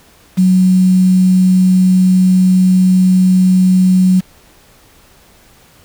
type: tone with quantisation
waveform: sine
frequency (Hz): 185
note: F#3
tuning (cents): 0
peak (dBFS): -6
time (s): 0.37-4.21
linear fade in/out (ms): 20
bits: 5
effects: pink hiss -46 dBFS RMS until 5.84 s